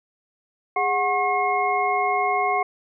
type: tone cluster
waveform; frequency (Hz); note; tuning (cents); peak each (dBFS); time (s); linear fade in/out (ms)
sine; 410 / 735 / 1085 / 2152; G#4 / F#5 / C#6 / C7; -22 / -12 / -37 / +48; -28 / -22 / -24 / -27; 0.76-2.63; 5
effects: none